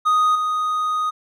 triangle tone with level steps, 1244.5 Hz, D#6, in tune, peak -12 / -17 dBFS, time 0.05-1.11 s, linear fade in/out 20 ms, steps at 0.35 s, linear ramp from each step 5 ms, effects none

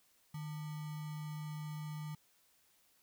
sine tone with sample-and-hold, 152.5 Hz, D#3, 34 cents flat, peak -40 dBFS, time 0.34-2.15 s, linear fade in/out 5 ms, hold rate 1050 Hz, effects white hiss -71 dBFS RMS until 3.02 s

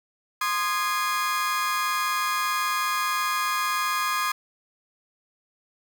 35% pulse chord, Ab major, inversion first, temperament equal with one note detuned, 1046.5 / 1228.1 / 1661.2 Hz, C6 / Eb6 / Ab6, 0 / -23 / 0 cents, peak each -26 / -25 / -29 dBFS, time 0.41-4.32 s, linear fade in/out 5 ms, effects 8-bit

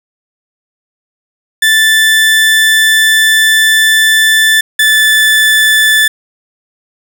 30% pulse tone pair in turn, 1760 / 1747.8 Hz, A6 / A6, 0 / -12 cents, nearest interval unison, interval 12 cents, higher first, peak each -3 dBFS, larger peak neither, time 1.62-4.61 / 4.79-6.08 s, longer first, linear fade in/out 5 ms, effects none

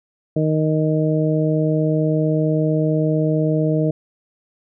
harmonic tone, 155.56 Hz, D#3, in tune, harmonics 1 / 2 / 3 / 4, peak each -18 / -21 / -23 / -24 dBFS, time 0.36-3.91 s, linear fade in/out 5 ms, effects none

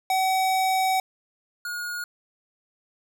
square tone pair in turn, 757 / 1437.7 Hz, F#5 / F6, +39 / +50 cents, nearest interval major seventh, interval 1111 cents, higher second, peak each -21 / -30 dBFS, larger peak first, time 0.1-1 / 1.65-2.04 s, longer first, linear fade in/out 2 ms, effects none

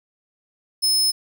sawtooth tone, 5200 Hz, E8, 24 cents flat, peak -14 dBFS, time 0.82-1.12 s, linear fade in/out 20 ms, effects none

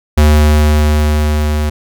square tone with level ramp, 75.4 Hz, D2, 46 cents sharp, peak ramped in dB -5 to -13 dBFS, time 0.17-1.7 s, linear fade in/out 10 ms, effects none

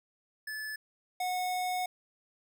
square tone pair in turn, 1732 / 731.2 Hz, A6 / F#5, -28 / -21 cents, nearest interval octave + minor third, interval 1493 cents, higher first, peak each -37 / -31 dBFS, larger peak second, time 0.47-0.76 / 1.2-1.86 s, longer second, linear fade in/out 5 ms, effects none

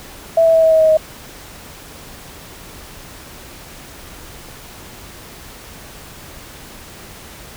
sine tone with pitch steps, 659.3 / 654 / 648.7 / 643.5 / 638.3 / 633.2 / 628.1 Hz, E5 / E5 / E5 / E5 / D#5 / D#5 / D#5, 0 / -14 / -28 / -42 / +44 / +30 / +16 cents, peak -8 dBFS, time 0.37-0.972 s, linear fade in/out 5 ms, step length 86 ms, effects pink hiss -37 dBFS RMS until 7.56 s

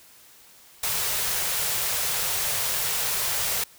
white band-stop noise, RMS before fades -26 dBFS, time 0.83-3.64 s, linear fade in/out 5 ms, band 180 to 390 Hz, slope 48 dB/octave, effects white hiss -52 dBFS RMS until 3.78 s

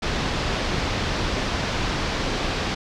pink low-pass noise, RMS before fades -25 dBFS, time 0.02-2.75 s, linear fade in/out 10 ms, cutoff 5300 Hz, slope 24 dB/octave, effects none

